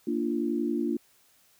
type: chord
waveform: sine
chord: Bb major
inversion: none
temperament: equal with one note detuned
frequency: 233.1 / 293.7 / 344.8 Hz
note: Bb3 / D4 / F4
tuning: 0 / 0 / -22 cents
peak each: -30 dBFS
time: 0.07-0.97 s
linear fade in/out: 5 ms
effects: white hiss -63 dBFS RMS until 1.59 s